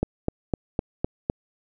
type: click train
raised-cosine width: 2 ms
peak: -9 dBFS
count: 6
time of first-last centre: 0.03-1.299 s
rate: 3.94 Hz
effects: none